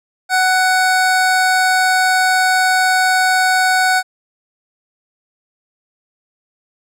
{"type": "tone pair together", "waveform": "square", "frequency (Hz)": [746, 1486], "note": ["F#5", "F#6"], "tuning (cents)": [14, 7], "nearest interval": "octave", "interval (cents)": 1193, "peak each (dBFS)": -15, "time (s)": [0.29, 4.03], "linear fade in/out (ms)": 50, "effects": ["low-pass 12000 Hz 12 dB/octave"]}